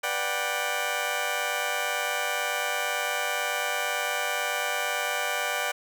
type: chord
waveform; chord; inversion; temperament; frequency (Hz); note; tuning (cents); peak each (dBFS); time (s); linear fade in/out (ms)
15% pulse; G major seventh; first; just; 490 / 588 / 735 / 784; B4 / D5 / F#5 / G5; -14 / +2 / -12 / 0; -29 / -25 / -27 / -26; 0.03-5.72; 10
effects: none